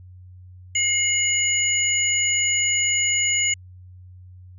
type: tone cluster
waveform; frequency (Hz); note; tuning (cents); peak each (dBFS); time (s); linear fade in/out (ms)
sine; 2134 / 2914 / 6890; C7 / F#7 / A8; +34 / -27 / -37; -23 / -25 / -21; 0.75-3.54; 5
effects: added 91 Hz sine -41 dBFS peak until 4.58 s